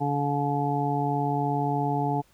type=harmonic tone; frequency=143 Hz; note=D3; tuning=46 cents flat; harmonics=1 / 2 / 3 / 5 / 6; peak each=-28 / -30 / -33 / -30 / -29 dBFS; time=0-2.22 s; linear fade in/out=20 ms; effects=pink hiss -62 dBFS RMS until 2.33 s